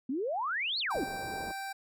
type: exponential two-way sweep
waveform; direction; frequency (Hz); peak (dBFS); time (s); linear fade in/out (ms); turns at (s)
sine; up then down; 241.9 to 4543 to 241.9; -30; 0.09-1.04; 5; 0.79
type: tone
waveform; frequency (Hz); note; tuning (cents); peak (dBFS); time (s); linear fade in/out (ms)
25% pulse; 782; G5; -4; -33; 0.9-1.73; 10
type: low-pass noise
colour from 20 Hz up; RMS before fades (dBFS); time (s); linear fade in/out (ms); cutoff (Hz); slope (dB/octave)
white; -43; 0.94-1.52; 5; 740; 24
effects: none